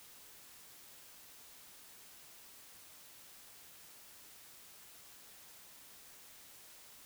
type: silence
effects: white hiss -57 dBFS RMS until 7.05 s